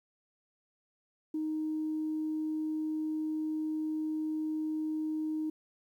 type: tone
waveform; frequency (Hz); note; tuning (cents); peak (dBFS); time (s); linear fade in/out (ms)
sine; 311.1; D#4; 0; -30; 1.34-5.5; 5
effects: tanh soft clip ceiling -26 dBFS + 11-bit